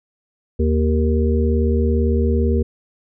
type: harmonic tone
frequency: 77.78 Hz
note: D#2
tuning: in tune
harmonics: 1 / 3 / 5 / 6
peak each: -16 / -21 / -23 / -24 dBFS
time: 0.59-2.63 s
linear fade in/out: 10 ms
effects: none